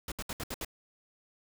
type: noise bursts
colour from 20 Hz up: pink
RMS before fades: -37 dBFS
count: 6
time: 0.08-0.648 s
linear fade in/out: 2 ms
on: 38 ms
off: 68 ms
effects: none